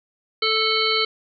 harmonic tone with a mistuned harmonic, 440 Hz, A4, in tune, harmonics 1 / 3 / 5 / 7 / 9 / 10, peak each -25 / -25 / -25 / -25 / -25 / -25 dBFS, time 0.42-1.05 s, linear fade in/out 5 ms, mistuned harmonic 9, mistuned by +20 cents, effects none

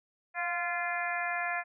harmonic tone with a mistuned harmonic, 346 Hz, F4, 16 cents flat, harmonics 2 / 3 / 4 / 5 / 6 / 7, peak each -35 / -40 / -39 / -35 / -38 / -40 dBFS, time 0.34-1.64 s, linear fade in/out 50 ms, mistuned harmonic 2, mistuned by +26 cents, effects none

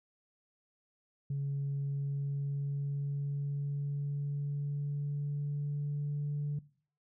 sine tone with pitch glide, 140 to 145.86 Hz, C#3 to D3, +18 to -12 cents, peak -30 dBFS, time 1.3-6.59 s, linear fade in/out 5 ms, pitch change +70 cents, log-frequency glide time 1.82-6.39 s, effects noise-tail reverb RT60 0.5 s tail -21 dB re dry + tanh soft clip ceiling -29 dBFS

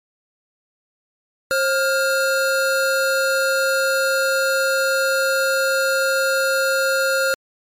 square tone pair together, 535 / 1406.2 Hz, C5 / F6, +38 / +11 cents, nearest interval octave + perfect fourth, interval 1673 cents, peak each -20 dBFS, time 1.51-7.34 s, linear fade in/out 0 ms, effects MP3 64 kbps

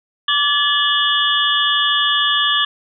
sine tone cluster, 1165 / 1718 / 2934 / 3275 / 3508 Hz, D6 / A6 / F#7 / G#7 / A7, -14 / -42 / -15 / -25 / -6 cents, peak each -20 dBFS, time 0.28-2.65 s, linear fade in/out 5 ms, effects none

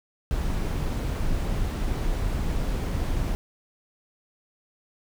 brown noise, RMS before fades -26 dBFS, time 0.31-3.35 s, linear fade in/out 0 ms, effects none

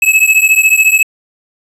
square beating tone pair, 2578 / 2592 Hz, E7 / E7, -39 / -30 cents, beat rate 14 Hz, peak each -10 dBFS, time 0.02-1.03 s, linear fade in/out 5 ms, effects resampled to 32000 Hz + 7-bit

